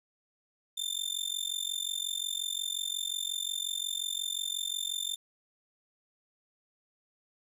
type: tone with amplitude modulation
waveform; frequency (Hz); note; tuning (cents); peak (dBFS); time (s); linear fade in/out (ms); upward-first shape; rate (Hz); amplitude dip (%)
sawtooth; 3575; A7; +27; -25; 0.77-5.16; 10; sine; 45.6; 95
effects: resampled to 32000 Hz + 11-bit